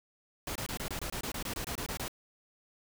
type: noise bursts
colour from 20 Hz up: pink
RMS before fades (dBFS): -37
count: 15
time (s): 0.47-2.081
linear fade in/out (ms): 2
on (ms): 85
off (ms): 24
effects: none